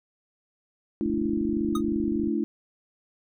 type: chord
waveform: sine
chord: A suspended fourth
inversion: none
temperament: equal with one note detuned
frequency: 220 / 293.7 / 336.7 Hz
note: A3 / D4 / E4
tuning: 0 / 0 / +37 cents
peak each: -28 dBFS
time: 1.01-2.44 s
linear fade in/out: 0 ms
type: click train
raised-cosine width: 5 ms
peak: -26 dBFS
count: 32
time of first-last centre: 1.06-2.276 s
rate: 25.5 Hz
type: tone with exponential decay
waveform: square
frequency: 1244.5 Hz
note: D#6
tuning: in tune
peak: -27 dBFS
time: 1.75-1.82 s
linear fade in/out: 5 ms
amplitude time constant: 15 ms
effects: none